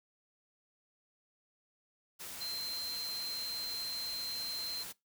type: tone in noise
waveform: sine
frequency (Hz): 4129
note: C8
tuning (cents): -24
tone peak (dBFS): -37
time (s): 2.4-4.84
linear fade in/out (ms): 20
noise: white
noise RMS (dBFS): -45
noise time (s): 2.19-4.93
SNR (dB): +5
effects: noise-tail reverb RT60 0.2 s tail -22 dB re dry